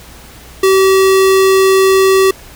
square tone, 383.3 Hz, G4, 39 cents flat, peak -7 dBFS, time 0.63-2.31 s, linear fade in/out 5 ms, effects added 60 Hz sine -40 dBFS peak until 2.55 s + pink hiss -37 dBFS RMS until 2.55 s

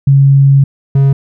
sine / triangle tone pair in turn, 138 / 137.39 Hz, C#3 / C#3, -7 / -15 cents, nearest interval unison, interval 8 cents, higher first, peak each -3 dBFS, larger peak neither, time 0.07-0.64 / 0.95-1.13 s, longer first, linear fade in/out 5 ms, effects none

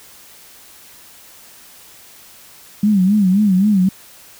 sine tone with vibrato, 197.5 Hz, G3, 13 cents sharp, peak -10 dBFS, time 2.83-3.89 s, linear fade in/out 5 ms, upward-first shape sine, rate 3.8 Hz, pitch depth 140 cents each way, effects white hiss -43 dBFS RMS until 4.39 s

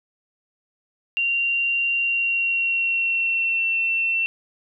sine tone with pitch glide, 2766 to 2698 Hz, F7 to E7, -17 to +40 cents, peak -19 dBFS, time 1.17-4.26 s, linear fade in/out 0 ms, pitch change -43 cents, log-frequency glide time 1.97-3.72 s, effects none

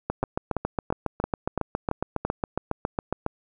two click trains, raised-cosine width 1 ms, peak -11 / -11 dBFS, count 24 / 7, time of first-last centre 0.1-3.264 / 0.23-2.25 s, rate 7.27 / 2.97 Hz, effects none

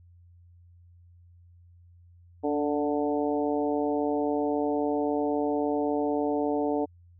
harmonic tone with a mistuned harmonic, 147.3 Hz, D3, 6 cents sharp, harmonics 2 / 3 / 4 / 5 / 6, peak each -28 / -29 / -32 / -33 / -37 dBFS, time 2.43-6.86 s, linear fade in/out 20 ms, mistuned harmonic 2, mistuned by -22 cents, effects added 87 Hz sine -52 dBFS peak until 7.19 s

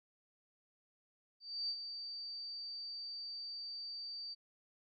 sine tone with ADSR envelope, 4629 Hz, D8, 26 cents flat, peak -34 dBFS, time 1.4-4.35 s, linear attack 290 ms, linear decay 63 ms, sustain -8 dB, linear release 23 ms, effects MP3 96 kbps

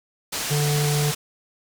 white low-pass noise, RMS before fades -28 dBFS, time 0.32-1.15 s, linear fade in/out 10 ms, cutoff 8900 Hz, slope 12 dB/octave
harmonic tone, 147.3 Hz, D3, 6 cents sharp, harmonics 1 / 3 / 5, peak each -20 / -28 / -35 dBFS, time 0.5-1.12 s, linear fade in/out 20 ms
effects none

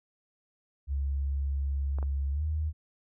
sine tone with pitch glide, 69.3 to 77.34 Hz, C#2 to D#2, 0 to -10 cents, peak -27 dBFS, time 0.87-2.73 s, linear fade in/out 50 ms, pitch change +190 cents, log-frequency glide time 2.32-2.43 s
clicks, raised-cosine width 1 ms, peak -28 dBFS, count 2, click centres 1.986 / 2.028 s
effects none

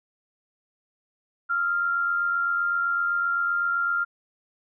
sine tone pair together, 1305 / 1392.8 Hz, E6 / F6, -18 / -5 cents, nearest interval minor second, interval 113 cents, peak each -33 / -22 dBFS, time 1.49-4.05 s, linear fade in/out 20 ms, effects none

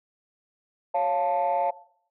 sine chord, Db augmented, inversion none, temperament equal, 554.4 / 698.5 / 880 Hz, Db5 / F5 / A5, 0 / 0 / 0 cents, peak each -26 / -24 / -24 dBFS, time 0.94-1.71 s, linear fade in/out 10 ms, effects noise-tail reverb RT60 0.6 s tail -18 dB re dry + tanh soft clip ceiling -17 dBFS

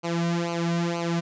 sawtooth tone with flanger, 170 Hz, F3, 46 cents flat, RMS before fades -26 dBFS, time 0.03-1.21 s, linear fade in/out 20 ms, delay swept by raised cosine 0.56 to 2.36 ms, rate 2.1 Hz, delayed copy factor -0.85, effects resampled to 16000 Hz

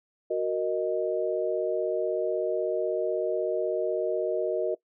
sine chord, D# minor, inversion first, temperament equal, 370 / 466.2 / 622.3 Hz, F#4 / A#4 / D#5, 0 / 0 / 0 cents, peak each -29 dBFS, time 0.3-4.75 s, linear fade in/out 10 ms, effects noise-tail reverb RT60 0.1 s tail -20 dB re dry

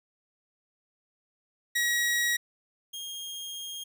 sawtooth tone pair in turn, 1908 / 3237 Hz, A#6 / G#7, +40 / -45 cents, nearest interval major sixth, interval 915 cents, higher second, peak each -21 / -33 dBFS, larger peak first, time 1.75-2.37 / 2.93-3.84 s, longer second, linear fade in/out 10 ms, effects none

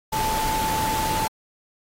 sine tone in noise, 877 Hz, A5, 6 cents flat, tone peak -23 dBFS, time 0.12-1.28 s, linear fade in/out 10 ms, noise pink, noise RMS -28 dBFS, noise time 0.12-1.28 s, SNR +2 dB, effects AAC 48 kbps

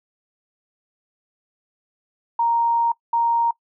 sine tone pair in turn, 932.3 / 932.3 Hz, A#5 / A#5, 0 / 0 cents, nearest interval unison, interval 0 cents, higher neither, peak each -16 dBFS, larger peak neither, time 2.39-2.92 / 3.13-3.51 s, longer first, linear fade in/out 5 ms, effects noise-tail reverb RT60 0.1 s tail -22 dB re dry

